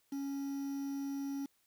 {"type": "tone with quantisation", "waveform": "triangle", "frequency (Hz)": 277.2, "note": "C#4", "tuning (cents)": 0, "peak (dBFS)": -34, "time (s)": [0.12, 1.46], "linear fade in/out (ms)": 5, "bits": 9, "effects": ["white hiss -74 dBFS RMS until 1.66 s"]}